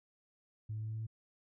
sine tone with pitch steps, 107.9 / 108.53 / 109.15 / 109.79 / 110.42 / 111.06 Hz, A2 / A2 / A2 / A2 / A2 / A2, -33 / -23 / -13 / -3 / +7 / +17 cents, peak -36 dBFS, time 0.69-1.068 s, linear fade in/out 10 ms, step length 63 ms, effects tanh soft clip ceiling -33 dBFS

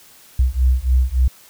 sine beating tone pair, 62 / 65.5 Hz, B1 / C2, +7 / +2 cents, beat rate 3.5 Hz, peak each -16 dBFS, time 0.39-1.28 s, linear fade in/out 5 ms, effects white hiss -47 dBFS RMS until 1.49 s

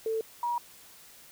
sine tone pair in turn, 445 / 955.5 Hz, A4 / A#5, +20 / +43 cents, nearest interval octave + minor second, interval 1323 cents, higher second, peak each -27 dBFS, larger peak neither, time 0.06-0.21 / 0.43-0.58 s, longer neither, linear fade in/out 2 ms, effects white hiss -53 dBFS RMS until 1.31 s

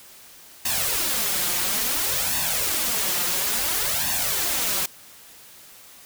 white noise with flanger, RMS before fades -24 dBFS, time 0.65-4.86 s, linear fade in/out 5 ms, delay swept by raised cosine 1.1 to 5.7 ms, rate 0.58 Hz, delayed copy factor +0.7, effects white hiss -47 dBFS RMS until 6.05 s

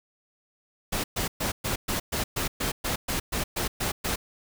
pink noise bursts, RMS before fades -28 dBFS, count 14, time 0.92-4.16 s, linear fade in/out 10 ms, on 120 ms, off 120 ms, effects none

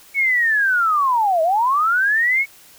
sine linear two-way sweep, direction down then up, 2238 to 622.3 to 2238 Hz, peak -14 dBFS, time 0.14-2.46 s, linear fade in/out 50 ms, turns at 1.42 s, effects white hiss -47 dBFS RMS until 2.78 s

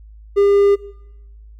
triangle tone, 402.2 Hz, G4, 44 cents sharp, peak -8 dBFS, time 0.36-0.76 s, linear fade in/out 20 ms, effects noise-tail reverb RT60 0.9 s tail -19 dB re dry + added 53 Hz sine -38 dBFS peak until 1.59 s

